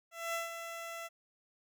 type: tone with ADSR envelope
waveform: 15% pulse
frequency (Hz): 670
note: E5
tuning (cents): +28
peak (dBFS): -27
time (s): 0.11-1.09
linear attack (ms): 230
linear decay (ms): 150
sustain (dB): -8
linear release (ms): 29
effects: none